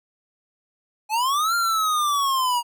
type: linear two-way sweep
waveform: square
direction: up then down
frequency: 830.6 to 1400 to 943 Hz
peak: -20 dBFS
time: 1.09-2.63 s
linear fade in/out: 50 ms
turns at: 1.55 s
effects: none